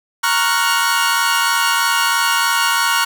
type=chord; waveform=sawtooth; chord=Gb major seventh; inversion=first; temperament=equal; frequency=932.3 / 1108.7 / 1396.9 / 1480 Hz; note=Bb5 / Db6 / F6 / Gb6; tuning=0 / 0 / 0 / 0 cents; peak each=-16 dBFS; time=0.23-3.05 s; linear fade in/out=10 ms; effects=none